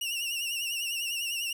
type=tone with vibrato; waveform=sawtooth; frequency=2794 Hz; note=F7; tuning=in tune; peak=-27 dBFS; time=0.01-1.53 s; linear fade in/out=5 ms; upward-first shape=triangle; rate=10 Hz; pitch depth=93 cents each way; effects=11-bit